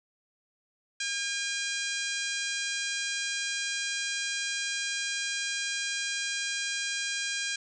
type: harmonic tone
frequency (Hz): 808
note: G#5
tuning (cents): -48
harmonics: 2 / 3 / 4 / 5 / 6 / 7 / 8 / 9 / 10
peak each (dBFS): -35 / -37 / -38 / -39 / -40 / -40 / -41 / -42 / -42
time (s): 1-7.56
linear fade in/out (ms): 5
effects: none